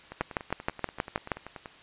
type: two click trains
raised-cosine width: 0.5 ms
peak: -11 / -24 dBFS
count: 8 / 17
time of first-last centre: 0.21-1.318 / 0.12-1.658 s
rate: 6.32 / 10.4 Hz
effects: white hiss -52 dBFS RMS until 1.82 s + resampled to 8000 Hz